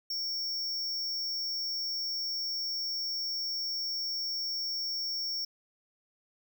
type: tone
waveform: square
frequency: 5480 Hz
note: F8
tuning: 34 cents flat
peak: -32 dBFS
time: 0.1-5.45 s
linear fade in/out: 5 ms
effects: none